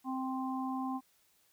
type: harmonic tone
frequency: 261.6 Hz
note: C4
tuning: in tune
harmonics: 1 / 3 / 4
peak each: -35 / -40 / -41 dBFS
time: 0.04-1.01 s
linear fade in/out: 50 ms
effects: white hiss -70 dBFS RMS until 1.52 s